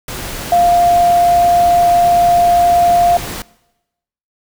sine tone in noise, 698.5 Hz, F5, in tune, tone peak -7 dBFS, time 0.52-3.17 s, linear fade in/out 2 ms, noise pink, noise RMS -25 dBFS, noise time 0.08-3.42 s, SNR +15 dB, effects noise-tail reverb RT60 0.9 s tail -21 dB re dry

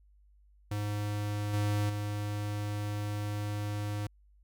square tone with level steps, 103.83 Hz, G#2, in tune, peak -32 / -28 / -33 dBFS, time 0.71-4.07 s, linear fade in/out 5 ms, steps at 1.53 / 1.89 s, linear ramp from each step 10 ms, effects added 50 Hz sine -59 dBFS peak until 4.43 s

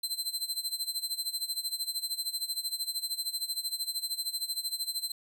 sawtooth tone with tremolo, 4090 Hz, C8, 40 cents flat, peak -26 dBFS, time 0.03-5.12 s, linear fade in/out 5 ms, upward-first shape sine, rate 13 Hz, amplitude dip 85%, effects none

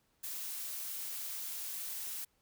blue noise, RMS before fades -41 dBFS, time 0.23-2.25 s, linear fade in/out 10 ms, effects pink hiss -75 dBFS RMS until 2.41 s

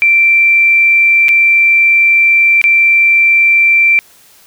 sine tone with dropouts, 2349 Hz, D7, in tune, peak -5 dBFS, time 0.02-3.99 s, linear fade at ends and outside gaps 0 ms, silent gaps 1.284-1.29 / 2.615-2.64 s, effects white hiss -44 dBFS RMS until 4.46 s

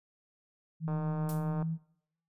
sine tone with pitch glide, 160 to 162.42 Hz, D#3 to E3, +49 to -25 cents, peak -31 dBFS, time 0.8-1.78 s, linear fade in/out 50 ms, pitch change +26 cents, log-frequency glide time 1.3-1.54 s
click train, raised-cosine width 1 ms, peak -27 dBFS, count 115, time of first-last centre 0.88-1.625 s, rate 153 Hz
violet noise with exponential decay, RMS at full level -38 dBFS, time 1.29-1.5 s, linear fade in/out 1 ms, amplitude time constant 45 ms
effects noise-tail reverb RT60 0.7 s tail -19 dB re dry + resampled to 32000 Hz

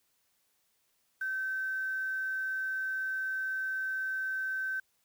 sine tone with quantisation, 1542 Hz, G6, 29 cents flat, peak -31 dBFS, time 1.21-4.8 s, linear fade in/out 5 ms, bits 9, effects white hiss -74 dBFS RMS until 5.04 s

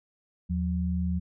sine tone pair together, 79.9 / 179.37 Hz, D#2 / F3, +47 / +47 cents, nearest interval octave + major second, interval 1400 cents, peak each -28 dBFS, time 0.49-1.2 s, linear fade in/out 20 ms, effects none

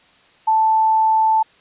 sine tone, 880 Hz, A5, in tune, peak -12 dBFS, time 0.47-1.43 s, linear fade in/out 10 ms, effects white hiss -52 dBFS RMS until 1.6 s + resampled to 8000 Hz

